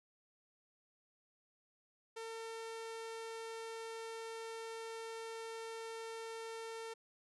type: tone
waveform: sawtooth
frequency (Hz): 452.2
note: A4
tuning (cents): +47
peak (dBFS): -40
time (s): 2.16-6.94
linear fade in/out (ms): 10
effects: resampled to 24000 Hz